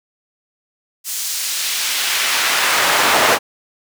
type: noise with high-pass filter sweep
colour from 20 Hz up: brown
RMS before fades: -17 dBFS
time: 1.04-3.39 s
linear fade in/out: 50 ms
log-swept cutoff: 7300 to 700 Hz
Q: 0.77
effects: none